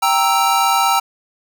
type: chord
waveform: square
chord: E diminished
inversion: first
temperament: equal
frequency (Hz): 784 / 932.3 / 1318.5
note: G5 / Bb5 / E6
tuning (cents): 0 / 0 / 0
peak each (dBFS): -18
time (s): 0.02-1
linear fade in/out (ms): 10
effects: none